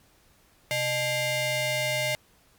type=ring-modulated tone; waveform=sawtooth; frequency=740 Hz; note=F#5; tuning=in tune; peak=-18 dBFS; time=0.71-2.15 s; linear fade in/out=0 ms; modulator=1350 Hz; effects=pink hiss -61 dBFS RMS until 2.58 s + MP3 96 kbps